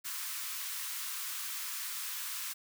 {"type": "high-pass noise", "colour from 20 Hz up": "white", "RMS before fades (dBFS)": -39, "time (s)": [0.04, 2.54], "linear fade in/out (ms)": 20, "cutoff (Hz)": 1000, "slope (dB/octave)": 48, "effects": []}